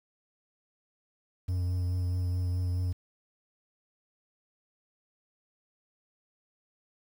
triangle tone with vibrato, 90 Hz, F#2, 47 cents flat, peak -25 dBFS, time 1.48-2.93 s, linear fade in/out 10 ms, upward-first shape triangle, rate 4.7 Hz, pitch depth 26 cents each way, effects 9-bit

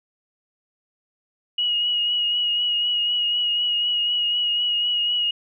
sine tone with vibrato, 2897 Hz, F#7, 37 cents flat, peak -19 dBFS, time 1.58-5.31 s, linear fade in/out 5 ms, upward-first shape triangle, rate 4 Hz, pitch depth 28 cents each way, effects none

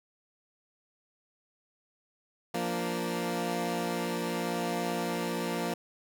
15% pulse chord, Bb major, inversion second, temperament equal, 174.61 / 233.1 / 293.7 Hz, F3 / Bb3 / D4, 0 / 0 / 0 cents, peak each -27 / -27 / -33 dBFS, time 2.54-5.74 s, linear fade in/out 5 ms, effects none

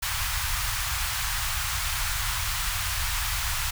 pink band-stop noise, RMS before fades -28 dBFS, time 0.02-3.71 s, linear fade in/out 10 ms, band 100 to 980 Hz, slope 24 dB/octave, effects none

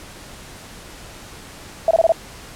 sine tone bursts, 659.3 Hz, E5, in tune, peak -10 dBFS, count 5, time 1.88-2.121 s, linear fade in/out 2 ms, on 29 ms, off 24 ms, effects pink hiss -39 dBFS RMS until 2.55 s + low-pass 11000 Hz 12 dB/octave

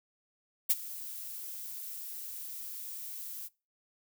violet noise with ADSR envelope, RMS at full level -23 dBFS, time 0.69-3.49 s, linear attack 17 ms, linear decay 34 ms, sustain -19 dB, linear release 32 ms, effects noise-tail reverb RT60 0.3 s tail -23 dB re dry

